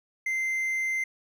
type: tone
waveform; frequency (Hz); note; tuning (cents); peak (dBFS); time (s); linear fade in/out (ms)
triangle; 2080; C7; -11; -24; 0.26-1.04; 5
effects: none